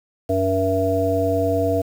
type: harmonic tone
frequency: 95 Hz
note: F#2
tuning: 46 cents sharp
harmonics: 1 / 3 / 5 / 7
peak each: -24 / -24 / -22 / -21 dBFS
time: 0.29-1.82 s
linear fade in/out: 10 ms
effects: 7-bit